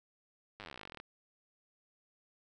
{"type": "slowing click train", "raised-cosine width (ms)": 0.3, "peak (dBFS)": -30, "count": 25, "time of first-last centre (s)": [0.6, 1.001], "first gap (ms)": 9, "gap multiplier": 1.05, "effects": []}